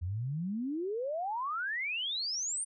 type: exponential sweep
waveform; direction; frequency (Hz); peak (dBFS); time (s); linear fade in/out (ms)
sine; up; 82.41 to 9320; -32; 0.01-2.65; 20
effects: none